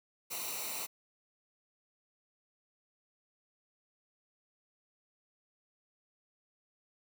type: noise with comb filter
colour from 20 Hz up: white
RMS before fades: -39 dBFS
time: 0.3-0.87 s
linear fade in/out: 20 ms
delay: 0.6 ms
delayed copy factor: -0.75
effects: none